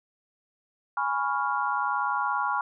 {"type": "chord", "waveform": "sine", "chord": "C# dominant seventh", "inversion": "second", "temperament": "equal", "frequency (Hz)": [830.6, 987.8, 1108.7, 1396.9], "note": ["G#5", "B5", "C#6", "E#6"], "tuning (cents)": [0, 0, 0, 0], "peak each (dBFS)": -30, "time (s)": [0.97, 2.61], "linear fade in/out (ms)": 2, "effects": []}